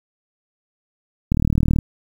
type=click train; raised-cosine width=5 ms; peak=-5 dBFS; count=19; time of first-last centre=1.32-1.788 s; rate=38.5 Hz; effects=7-bit